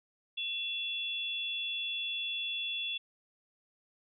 sine tone pair together, 2700 / 3420 Hz, E7 / A7, +41 / -50 cents, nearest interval major third, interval 409 cents, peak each -37 / -35 dBFS, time 0.37-2.98 s, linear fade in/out 10 ms, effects none

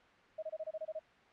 sine tone bursts, 631 Hz, D#5, 24 cents sharp, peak -37 dBFS, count 9, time 0.38-0.994 s, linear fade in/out 10 ms, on 46 ms, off 25 ms, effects white hiss -62 dBFS RMS until 1.32 s + low-pass 2000 Hz 12 dB/octave

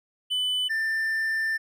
triangle tone pair in turn, 3000 / 1783.8 Hz, F#7 / A6, +23 / +23 cents, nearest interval major sixth, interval 900 cents, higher first, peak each -22 dBFS, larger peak neither, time 0.3-0.69 / 0.69-1.58 s, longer second, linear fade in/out 20 ms, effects none

